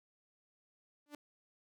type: tone with exponential growth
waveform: sawtooth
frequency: 293.7 Hz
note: D4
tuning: in tune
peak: -38 dBFS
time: 1.06-1.15 s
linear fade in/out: 2 ms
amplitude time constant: 18 ms
effects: none